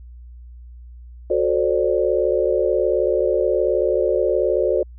sine chord, D dominant seventh, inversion first, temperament just, 367.1 / 440.5 / 528.6 / 587.3 Hz, F#4 / A4 / C5 / D5, -14 / +2 / +18 / 0 cents, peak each -21 / -22 / -21 / -22 dBFS, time 1.3-4.83 s, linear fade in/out 5 ms, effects added 60 Hz sine -37 dBFS peak until 4.98 s

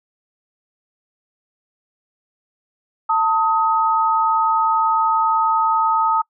sine tone pair together, 893 / 1262.9 Hz, A5 / D#6, +25 / +25 cents, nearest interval tritone, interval 600 cents, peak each -17 dBFS, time 3.09-6.22 s, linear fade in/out 10 ms, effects noise-tail reverb RT60 0.1 s tail -26 dB re dry

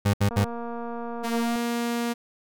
30% pulse tone bursts, 101.2 Hz, G#2, 44 cents flat, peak -16 dBFS, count 3, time 0.05-0.447 s, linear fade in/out 10 ms, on 87 ms, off 68 ms
click train, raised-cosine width 1 ms, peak -22 dBFS, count 294, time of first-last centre 0.31-1.557 s, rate 235 Hz
sawtooth tone with pitch glide, 231.9 to 236.1 Hz, A#3 to A#3, -9 to +22 cents, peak -21 dBFS, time 1.23-2.14 s, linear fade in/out 20 ms, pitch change +31 cents, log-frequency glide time 1.4-1.56 s
effects none

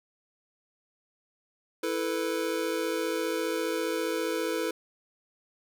square chord, E suspended fourth, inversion none, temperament just, 329.6 / 439.5 / 494.4 Hz, E4 / A4 / B4, 0 / -2 / +2 cents, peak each -33 dBFS, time 1.83-4.71 s, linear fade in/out 5 ms, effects none

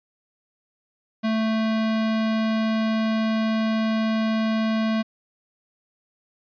square tone, 220.9 Hz, A3, 7 cents sharp, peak -21 dBFS, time 1.23-5.03 s, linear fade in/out 20 ms, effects resampled to 11025 Hz

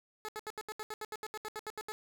15% pulse tone bursts, 429.6 Hz, A4, 41 cents flat, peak -32 dBFS, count 16, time 0.25-1.92 s, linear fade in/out 0 ms, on 35 ms, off 74 ms, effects none

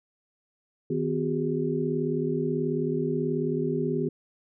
sine tone cluster, 156.8 / 250.8 / 369.2 / 407.7 Hz, D#3 / B3 / F#4 / G#4, +14 / +27 / -4 / -32 cents, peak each -30 dBFS, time 0.9-4.09 s, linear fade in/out 5 ms, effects none

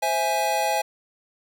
square chord, C augmented, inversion none, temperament equal, 523.3 / 659.3 / 830.6 Hz, C5 / E5 / G#5, 0 / 0 / 0 cents, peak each -30 / -27 / -24 dBFS, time 0.02-0.82 s, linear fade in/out 10 ms, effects none

